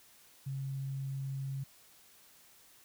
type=tone; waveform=sine; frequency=135.7 Hz; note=C#3; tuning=36 cents flat; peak=-35 dBFS; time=0.46-1.64 s; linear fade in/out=10 ms; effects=white hiss -61 dBFS RMS until 2.84 s